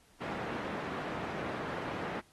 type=band-pass noise; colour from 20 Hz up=pink; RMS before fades=-39 dBFS; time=0.2-2.21 s; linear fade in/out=20 ms; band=170 to 1800 Hz; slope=12 dB/octave; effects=pink hiss -65 dBFS RMS until 2.32 s + AAC 32 kbps